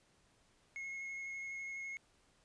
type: tone with vibrato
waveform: triangle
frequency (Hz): 2168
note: C#7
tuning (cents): -39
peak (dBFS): -40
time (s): 0.76-1.97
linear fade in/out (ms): 0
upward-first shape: square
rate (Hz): 12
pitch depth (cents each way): 8
effects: pink hiss -71 dBFS RMS until 2.44 s + resampled to 22050 Hz